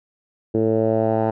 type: tone with low-pass filter sweep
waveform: 10% pulse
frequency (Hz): 110.9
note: A2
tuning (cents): +14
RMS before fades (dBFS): -19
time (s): 0.54-1.31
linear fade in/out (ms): 10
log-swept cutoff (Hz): 400 to 890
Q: 2.8
effects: none